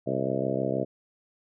harmonic tone with a mistuned harmonic, 66.3 Hz, C2, 23 cents sharp, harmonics 2 / 3 / 4 / 5 / 6 / 7 / 8 / 9 / 10, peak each -34 / -34 / -34 / -34 / -34 / -34 / -34 / -34 / -34 dBFS, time 0.06-0.85 s, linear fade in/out 20 ms, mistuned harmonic 10, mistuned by -32 cents, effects none

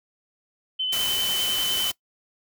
sine tone with vibrato, 3043 Hz, F#7, 48 cents sharp, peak -23 dBFS, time 0.79-1.91 s, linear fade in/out 10 ms, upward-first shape sine, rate 10 Hz, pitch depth 16 cents each way
white noise, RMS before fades -29 dBFS, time 0.92-1.92 s, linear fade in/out 10 ms
effects noise-tail reverb RT60 0.1 s tail -21 dB re dry

